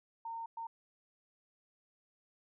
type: tone bursts at uneven times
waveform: sine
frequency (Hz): 915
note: A#5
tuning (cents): -32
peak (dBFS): -39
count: 2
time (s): 0.25-0.46 / 0.57-0.67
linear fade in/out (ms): 5
effects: none